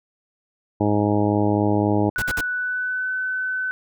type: harmonic tone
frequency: 103.83 Hz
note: G#2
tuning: in tune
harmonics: 1 / 2 / 3 / 4 / 5 / 6 / 7 / 8 / 9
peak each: -23 / -24 / -21 / -26 / -29 / -28 / -34 / -27 / -35 dBFS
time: 0.8-2.1 s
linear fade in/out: 10 ms
type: tone with pitch glide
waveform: sine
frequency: 1480 to 1512.8 Hz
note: F#6 to F#6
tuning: 0 to +38 cents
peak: -22 dBFS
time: 2.16-3.71 s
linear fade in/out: 0 ms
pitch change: +38 cents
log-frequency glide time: 2.42-3.11 s
type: noise bursts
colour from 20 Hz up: pink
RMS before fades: -27 dBFS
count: 3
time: 2.18-2.41 s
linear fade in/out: 5 ms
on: 42 ms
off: 52 ms
effects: none